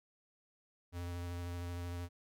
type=tone with vibrato; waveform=square; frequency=87.4 Hz; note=F2; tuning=2 cents sharp; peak=-40 dBFS; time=0.92-2.09 s; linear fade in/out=50 ms; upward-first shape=sine; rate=13 Hz; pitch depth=15 cents each way; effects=none